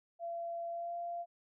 sine tone with pitch glide, 680 to 689.9 Hz, F5 to F5, -46 to -21 cents, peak -37 dBFS, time 0.19-1.26 s, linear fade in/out 50 ms, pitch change +25 cents, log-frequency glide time 0.7-0.95 s, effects none

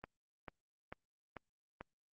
click train, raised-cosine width 0.5 ms, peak -30 dBFS, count 5, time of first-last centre 0.04-1.81 s, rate 2.26 Hz, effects Opus 32 kbps

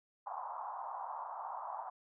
pink band-pass noise, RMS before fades -43 dBFS, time 0.26-1.9 s, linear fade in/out 10 ms, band 750 to 1100 Hz, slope 48 dB/octave, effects none

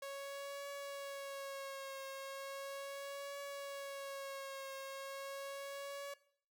sawtooth tone with vibrato, 552 Hz, C#5, 7 cents flat, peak -40 dBFS, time 0.02-6.14 s, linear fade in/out 5 ms, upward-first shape triangle, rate 0.37 Hz, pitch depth 38 cents each way, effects noise-tail reverb RT60 0.6 s tail -18 dB re dry

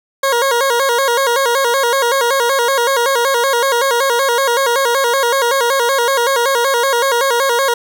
20% pulse tone with vibrato, 508 Hz, B4, 49 cents sharp, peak -7 dBFS, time 0.23-7.74 s, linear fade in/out 5 ms, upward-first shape square, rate 5.3 Hz, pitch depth 120 cents each way, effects none

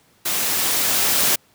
white noise with level ramp, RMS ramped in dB -22 to -17 dBFS, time 0.25-1.36 s, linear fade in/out 10 ms, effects pink hiss -57 dBFS RMS until 1.54 s + high-pass 100 Hz 12 dB/octave

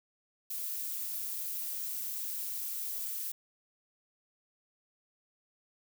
violet noise with amplitude modulation, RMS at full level -35 dBFS, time 0.5-3.32 s, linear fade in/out 5 ms, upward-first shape sine, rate 199 Hz, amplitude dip 50%, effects none

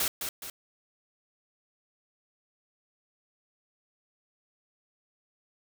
white noise with echo, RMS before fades -28 dBFS, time 0-0.08 s, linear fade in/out 2 ms, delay 210 ms, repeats 2, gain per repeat -6 dB, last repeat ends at 0.5 s, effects none

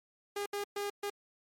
sawtooth tone bursts at uneven times, 406.5 Hz, G#4, 37 cents flat, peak -30 dBFS, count 4, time 0.36-0.46 / 0.53-0.64 / 0.76-0.9 / 1.03-1.1 s, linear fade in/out 5 ms, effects MP3 64 kbps

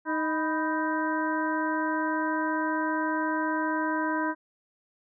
harmonic tone with a mistuned harmonic, 311.9 Hz, D#4, 4 cents sharp, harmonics 1 / 2 / 3 / 4 / 5 / 6, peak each -29 / -35 / -30 / -40 / -32 / -42 dBFS, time 0.05-4.35 s, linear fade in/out 50 ms, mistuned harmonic 3, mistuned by +91 cents, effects none

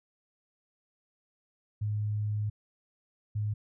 sine tone bursts at uneven times, 105.3 Hz, G#2, 24 cents sharp, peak -28 dBFS, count 2, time 1.81-2.5 / 3.35-3.54 s, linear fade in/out 10 ms, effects none

